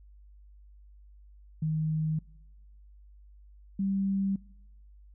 sine tone pair in turn, 156.6 / 195.26 Hz, D#3 / G3, +11 / -7 cents, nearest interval major third, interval 382 cents, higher second, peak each -26 dBFS, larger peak neither, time 1.62-2.19 / 3.79-4.36 s, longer neither, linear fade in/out 5 ms, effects noise-tail reverb RT60 0.9 s tail -24 dB re dry + added 50 Hz sine -51 dBFS peak until 5.14 s

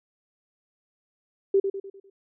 sine tone with echo, 392 Hz, G4, in tune, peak -16 dBFS, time 1.54-1.6 s, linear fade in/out 5 ms, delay 100 ms, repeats 5, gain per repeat -7 dB, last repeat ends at 2.1 s, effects none

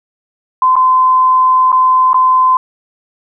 sine tone with dropouts, 1028 Hz, C6, 31 cents flat, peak -6 dBFS, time 0.62-2.57 s, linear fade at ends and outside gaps 2 ms, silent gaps 0.756-0.764 / 1.719-1.727 / 2.132-2.143 s, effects none

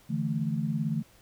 sine chord, D suspended second, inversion none, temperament equal, 146.83 / 164.81 / 220 Hz, D3 / E3 / A3, 0 / 0 / 0 cents, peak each -31 dBFS, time 0.09-1.03 s, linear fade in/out 20 ms, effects pink hiss -59 dBFS RMS until 1.21 s

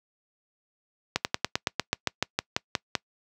slowing click train, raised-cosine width 0.2 ms, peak -6 dBFS, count 14, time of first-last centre 1.16-2.953 s, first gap 89 ms, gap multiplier 1.07, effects noise-tail reverb RT60 0.1 s tail -25 dB re dry + high-pass 80 Hz 12 dB/octave

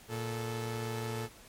sawtooth tone pair together, 115.6 / 436.4 Hz, A#2 / A4, -14 / -14 cents, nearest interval octave + major seventh, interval 2300 cents, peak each -32 / -35 dBFS, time 0.08-1.29 s, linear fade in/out 50 ms, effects pink hiss -55 dBFS RMS until 1.48 s + MP3 64 kbps

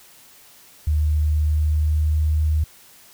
sine tone with pitch glide, 76 to 77.15 Hz, D#2 to D#2, -40 to -14 cents, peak -16 dBFS, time 0.87-2.64 s, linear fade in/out 5 ms, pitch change +26 cents, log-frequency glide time 1.23-2.47 s, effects white hiss -49 dBFS RMS until 3.13 s

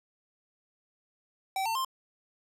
square tone with pitch steps, 770 / 900 / 1051.9 Hz, G5 / A5 / C6, -31 / +39 / +9 cents, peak -29 dBFS, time 1.56-1.848 s, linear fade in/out 2 ms, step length 96 ms, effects none

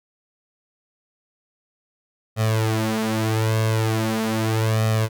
sawtooth tone with flanger, 110.5 Hz, A2, 8 cents sharp, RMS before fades -21 dBFS, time 2.36-5.09 s, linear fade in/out 50 ms, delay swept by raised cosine 1.6 to 7.2 ms, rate 0.4 Hz, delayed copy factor +0.9, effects none

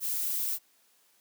violet noise, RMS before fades -31 dBFS, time 0-0.59 s, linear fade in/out 50 ms, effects white hiss -66 dBFS RMS until 1.2 s + high-pass 200 Hz 12 dB/octave

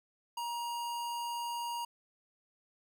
square tone, 946 Hz, A#5, 25 cents sharp, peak -36 dBFS, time 0.37-1.85 s, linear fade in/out 5 ms, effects none

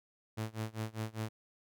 sawtooth tone with tremolo, 110 Hz, A2, in tune, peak -30 dBFS, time 0.37-1.29 s, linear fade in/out 10 ms, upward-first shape sine, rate 5 Hz, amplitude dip 95%, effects none

